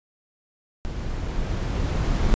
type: noise with level ramp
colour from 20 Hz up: brown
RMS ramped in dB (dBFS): -30 to -20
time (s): 0.85-2.34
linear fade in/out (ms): 0
effects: resampled to 16000 Hz